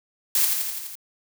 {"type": "noise with echo", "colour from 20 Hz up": "blue", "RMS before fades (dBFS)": -20, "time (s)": [0.35, 0.45], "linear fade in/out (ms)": 2, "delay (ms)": 84, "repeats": 6, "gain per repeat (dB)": -3, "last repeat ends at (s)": 0.954, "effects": []}